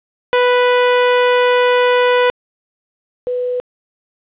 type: tone pair in turn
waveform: sawtooth / sine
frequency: 493.9 / 496 Hz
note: B4 / B4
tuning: 0 / +7 cents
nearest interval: unison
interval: 7 cents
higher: second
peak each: -6 / -16 dBFS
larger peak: first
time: 0.33-2.3 / 3.27-3.6 s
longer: first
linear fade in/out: 0 ms
effects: resampled to 8000 Hz + 8-bit